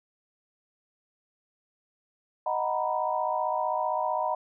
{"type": "chord", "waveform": "sine", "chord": "B major seventh", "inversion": "first", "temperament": "equal", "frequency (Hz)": [622.3, 740, 932.3, 987.8], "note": ["D#5", "F#5", "A#5", "B5"], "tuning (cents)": [0, 0, 0, 0], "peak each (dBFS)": -31, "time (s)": [2.46, 4.35], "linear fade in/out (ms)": 5, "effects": []}